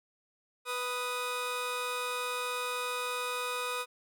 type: tone pair together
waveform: 20% pulse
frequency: 493.9 / 1244.6 Hz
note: B4 / D#6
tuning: 0 / 0 cents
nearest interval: octave + major third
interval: 1600 cents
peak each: -31 / -30 dBFS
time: 0.65-3.86 s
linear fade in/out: 50 ms
effects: none